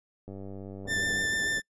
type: click train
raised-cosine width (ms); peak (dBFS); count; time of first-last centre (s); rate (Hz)
2; -29; 96; 0.28-1.252; 97.7
type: low-pass noise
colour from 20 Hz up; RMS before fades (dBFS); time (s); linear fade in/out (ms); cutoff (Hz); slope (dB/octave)
white; -42; 0.85-1.6; 5; 570; 24
type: tone with vibrato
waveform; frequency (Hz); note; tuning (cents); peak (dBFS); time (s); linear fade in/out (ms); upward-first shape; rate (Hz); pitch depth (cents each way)
40% pulse; 1777; A6; +17; -26; 0.87-1.62; 50; triangle; 6.7; 14
effects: noise-tail reverb RT60 0.1 s tail -24 dB re dry + resampled to 24000 Hz